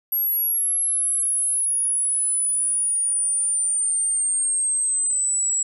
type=linear sweep; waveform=sine; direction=down; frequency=11560 to 7720 Hz; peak=-19 dBFS; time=0.12-5.63 s; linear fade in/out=5 ms; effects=none